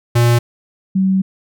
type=tone pair in turn; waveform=square / sine; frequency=119.1 / 190.45 Hz; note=A#2 / G3; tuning=+38 / -50 cents; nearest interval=minor sixth; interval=812 cents; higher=second; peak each=-10 / -11 dBFS; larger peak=first; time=0.15-0.39 / 0.95-1.22 s; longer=second; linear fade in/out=10 ms; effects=none